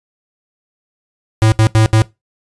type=tone bursts at uneven times; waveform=square; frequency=110 Hz; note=A2; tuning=in tune; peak=-8 dBFS; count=4; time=1.42-1.52 / 1.59-1.67 / 1.75-1.86 / 1.93-2.02 s; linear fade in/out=0 ms; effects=noise-tail reverb RT60 0.2 s tail -20 dB re dry + resampled to 24000 Hz